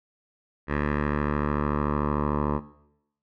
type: tone with low-pass filter sweep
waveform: 10% pulse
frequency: 73.42 Hz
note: D2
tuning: in tune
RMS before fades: -26 dBFS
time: 0.67-2.61 s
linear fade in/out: 50 ms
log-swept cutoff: 1800 to 970 Hz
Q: 2.5
effects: noise-tail reverb RT60 0.8 s tail -18 dB re dry